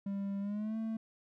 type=tone with pitch glide; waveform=triangle; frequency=198.3 to 222.6 Hz; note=G3 to A3; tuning=+20 to +20 cents; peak=-32 dBFS; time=0.06-0.97 s; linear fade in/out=5 ms; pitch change=+200 cents; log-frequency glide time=0.4-0.77 s; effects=none